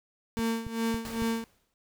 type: tone with tremolo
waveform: 35% pulse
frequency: 227.5 Hz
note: A#3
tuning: 42 cents flat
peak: -24 dBFS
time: 0.37-1.44 s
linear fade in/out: 0 ms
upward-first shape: sine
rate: 2.5 Hz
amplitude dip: 80%
type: click train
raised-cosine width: 5 ms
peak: -24 dBFS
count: 4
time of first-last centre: 0.39-1.221 s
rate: 3.61 Hz
type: noise with exponential decay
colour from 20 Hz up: pink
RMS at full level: -39 dBFS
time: 1.05-1.74 s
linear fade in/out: 1 ms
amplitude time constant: 150 ms
effects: none